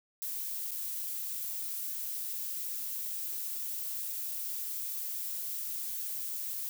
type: noise with dropouts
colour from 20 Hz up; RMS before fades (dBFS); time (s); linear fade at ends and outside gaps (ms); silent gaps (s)
violet; -37; 0.22-6.69; 0; 0.709-0.716
effects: none